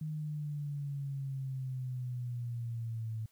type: exponential sweep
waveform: sine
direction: down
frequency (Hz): 155.56 to 110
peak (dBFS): -35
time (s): 0.01-3.26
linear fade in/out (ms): 5
effects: white hiss -71 dBFS RMS until 3.31 s